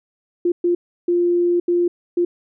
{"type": "tone bursts at uneven times", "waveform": "sine", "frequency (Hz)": 349.2, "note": "F4", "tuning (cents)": 0, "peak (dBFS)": -14, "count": 5, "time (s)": [[0.45, 0.52], [0.64, 0.75], [1.08, 1.6], [1.68, 1.88], [2.17, 2.25]], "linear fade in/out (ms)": 5, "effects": []}